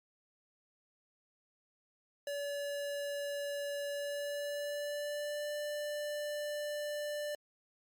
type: tone with pitch glide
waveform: square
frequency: 572 to 591.1 Hz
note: D5 to D5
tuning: -46 to +11 cents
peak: -37 dBFS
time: 2.27-7.35 s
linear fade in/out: 2 ms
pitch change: +57 cents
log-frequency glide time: 3.89-5.51 s
effects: Opus 48 kbps